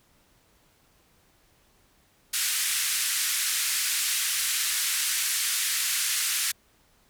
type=band-pass noise; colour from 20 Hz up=white; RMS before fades=-27 dBFS; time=2.33-6.52 s; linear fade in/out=10 ms; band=1500 to 12000 Hz; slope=24 dB/octave; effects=pink hiss -63 dBFS RMS until 7.09 s